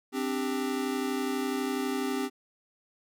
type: chord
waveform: square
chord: C suspended second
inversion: none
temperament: equal with one note detuned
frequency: 261.6 / 293.7 / 395 Hz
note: C4 / D4 / G4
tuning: 0 / 0 / +13 cents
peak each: -32 / -36 / -34 dBFS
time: 0.12-2.3 s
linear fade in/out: 50 ms
effects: none